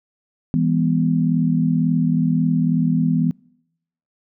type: chord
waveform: sine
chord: E major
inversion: none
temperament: equal with one note detuned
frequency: 164.81 / 203.3 / 246.9 Hz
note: E3 / G#3 / B3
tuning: 0 / -37 / 0 cents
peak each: -18 / -24 / -19 dBFS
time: 0.54-3.31 s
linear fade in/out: 0 ms
effects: noise-tail reverb RT60 0.8 s tail -26 dB re dry